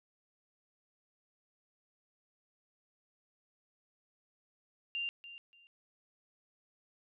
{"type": "tone with echo", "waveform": "sine", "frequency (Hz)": 2786, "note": "F7", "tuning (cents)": -5, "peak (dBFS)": -34, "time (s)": [4.95, 5.09], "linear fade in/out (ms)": 0, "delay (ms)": 290, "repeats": 2, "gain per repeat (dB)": -13, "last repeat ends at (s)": 5.67, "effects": []}